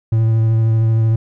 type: tone with vibrato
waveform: triangle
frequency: 112.1 Hz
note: A2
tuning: 33 cents sharp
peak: -9 dBFS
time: 0.12-1.16 s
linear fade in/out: 5 ms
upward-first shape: triangle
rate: 13 Hz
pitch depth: 19 cents each way
effects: none